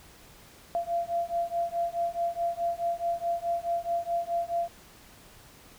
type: beating tone pair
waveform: sine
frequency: 683 / 687.7 Hz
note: F5 / F5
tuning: -39 / -27 cents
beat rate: 4.7 Hz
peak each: -30 dBFS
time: 0.75-4.68 s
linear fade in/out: 0 ms
effects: pink hiss -53 dBFS RMS until 5.78 s